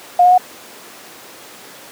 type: tone with pitch steps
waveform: sine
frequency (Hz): 712 / 721.9 / 732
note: F5 / F#5 / F#5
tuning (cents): +33 / -43 / -19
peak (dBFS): -6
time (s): 0.19-0.379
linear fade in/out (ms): 5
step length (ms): 63
effects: pink hiss -37 dBFS RMS until 1.91 s + high-pass 300 Hz 12 dB/octave